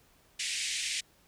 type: band-pass noise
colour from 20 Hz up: pink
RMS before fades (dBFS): -34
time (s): 0.39-1.01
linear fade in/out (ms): 10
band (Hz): 2000 to 9200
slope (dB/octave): 48
effects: pink hiss -64 dBFS RMS until 1.27 s